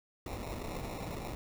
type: noise with sample-and-hold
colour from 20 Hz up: pink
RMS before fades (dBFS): -40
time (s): 0.26-1.35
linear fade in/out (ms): 2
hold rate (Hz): 1575
effects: none